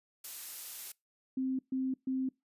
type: noise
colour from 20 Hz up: blue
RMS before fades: -42 dBFS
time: 0.24-0.92 s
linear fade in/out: 5 ms
type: tone bursts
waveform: sine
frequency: 261.6 Hz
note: C4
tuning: in tune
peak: -30 dBFS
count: 3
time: 1.37-2.29 s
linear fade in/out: 5 ms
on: 220 ms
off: 130 ms
effects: noise-tail reverb RT60 0.2 s tail -24 dB re dry + resampled to 32000 Hz